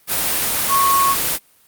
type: tone in noise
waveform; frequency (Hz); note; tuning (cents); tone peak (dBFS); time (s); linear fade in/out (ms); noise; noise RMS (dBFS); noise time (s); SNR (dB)
sine; 1100; C#6; -14; -13; 0.68-1.16; 50; white; -19; 0.07-1.39; +3
effects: white hiss -54 dBFS RMS until 1.67 s + Opus 32 kbps